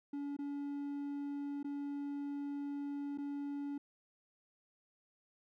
triangle tone with dropouts, 284.7 Hz, C#4, 46 cents sharp, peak -36 dBFS, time 0.13-3.78 s, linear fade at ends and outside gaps 5 ms, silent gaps 0.367-0.388 / 1.63-1.644 / 3.176-3.183 s, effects none

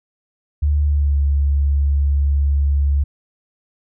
sine tone with pitch glide, 73.42 to 70.71 Hz, D2 to C#2, 0 to +35 cents, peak -13 dBFS, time 0.62-3.04 s, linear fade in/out 10 ms, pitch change -65 cents, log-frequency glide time 0.85-1.18 s, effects none

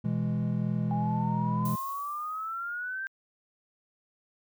triangle chord, E major, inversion second, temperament equal, 123.47 / 164.81 / 207.7 Hz, B2 / E3 / G#3, 0 / 0 / 0 cents, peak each -29 dBFS, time 0.04-1.76 s, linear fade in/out 10 ms
sine exponential sweep, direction up, 810 to 1584 Hz, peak -32 dBFS, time 0.91-3.07 s, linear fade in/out 0 ms
violet noise with exponential decay, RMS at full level -39 dBFS, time 1.65-3.08 s, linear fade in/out 5 ms, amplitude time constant 310 ms
effects none

